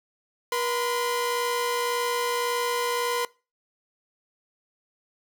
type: tone pair together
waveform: sawtooth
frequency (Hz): 480 / 1021.8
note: B4 / C6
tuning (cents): -49 / -41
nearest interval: octave + minor second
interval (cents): 1308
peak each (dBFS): -23 / -24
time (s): 0.52-3.25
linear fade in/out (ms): 2
effects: noise-tail reverb RT60 0.3 s tail -22 dB re dry